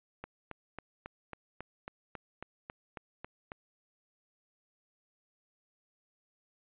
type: click train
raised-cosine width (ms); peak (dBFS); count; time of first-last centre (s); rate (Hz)
0.5; -26; 13; 0.24-3.519; 3.66
effects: resampled to 8000 Hz